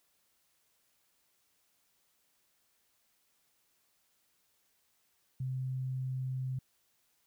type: tone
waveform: sine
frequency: 130 Hz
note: C3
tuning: 11 cents flat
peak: -33 dBFS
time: 5.4-6.59 s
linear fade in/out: 5 ms
effects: white hiss -74 dBFS RMS until 7.26 s